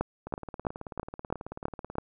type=two click trains; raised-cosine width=1 ms; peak=-24 / -13 dBFS; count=32 / 7; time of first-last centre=0.27-1.955 / 0.01-1.984 s; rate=18.4 / 3.04 Hz; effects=none